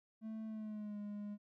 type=tone with pitch glide; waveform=triangle; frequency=220 to 206.5 Hz; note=A3 to G#3; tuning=0 to -10 cents; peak=-40 dBFS; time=0.21-1.38 s; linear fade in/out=50 ms; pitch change=-110 cents; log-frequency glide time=0.46-0.98 s; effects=none